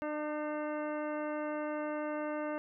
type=harmonic tone with a mistuned harmonic; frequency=301 Hz; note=D4; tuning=43 cents sharp; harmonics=1 / 2 / 3 / 4 / 5 / 6 / 7 / 9; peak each=-38 / -37 / -45 / -45 / -47 / -53 / -52 / -56 dBFS; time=0.02-2.58 s; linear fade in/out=0 ms; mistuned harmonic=5; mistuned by=+26 cents; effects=none